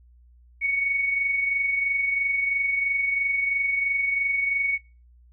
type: tone pair together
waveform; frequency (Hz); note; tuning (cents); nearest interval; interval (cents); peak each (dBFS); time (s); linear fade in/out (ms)
sine; 2227 / 2250; C#7 / C#7; +7 / +25; unison; 18; -22 / -33; 0.61-4.78; 20
effects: noise-tail reverb RT60 0.3 s tail -21 dB re dry + added 60 Hz sine -51 dBFS peak until 5.32 s